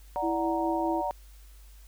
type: chord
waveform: sine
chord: D augmented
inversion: none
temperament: equal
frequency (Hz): 587.3 / 740 / 932.3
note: D5 / F#5 / A#5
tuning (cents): 0 / 0 / 0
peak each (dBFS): -33 / -32 / -31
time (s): 0.16-1.11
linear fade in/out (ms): 0
type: tone with tremolo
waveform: sine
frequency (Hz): 329.6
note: E4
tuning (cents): 0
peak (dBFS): -27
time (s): 0.22-1.02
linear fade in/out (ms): 20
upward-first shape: triangle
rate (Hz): 4.8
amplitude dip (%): 35
effects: added 50 Hz sine -48 dBFS peak until 1.87 s + white hiss -60 dBFS RMS until 1.87 s